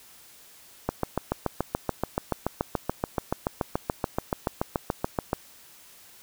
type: click train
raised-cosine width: 1 ms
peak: -10 dBFS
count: 32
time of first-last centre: 0.89-5.331 s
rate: 6.98 Hz
effects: white hiss -52 dBFS RMS until 6.22 s